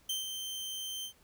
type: tone with ADSR envelope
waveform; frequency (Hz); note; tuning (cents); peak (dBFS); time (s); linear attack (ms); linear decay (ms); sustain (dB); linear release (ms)
sawtooth; 3118; G7; -10; -28; 0.09-1.13; 6; 150; -6; 89
effects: pink hiss -65 dBFS RMS until 1.23 s